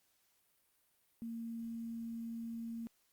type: tone with quantisation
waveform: sine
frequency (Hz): 229.9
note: A#3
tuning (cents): -24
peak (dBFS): -40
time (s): 1.22-2.87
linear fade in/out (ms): 0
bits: 11
effects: white hiss -75 dBFS RMS until 3.12 s + Opus 48 kbps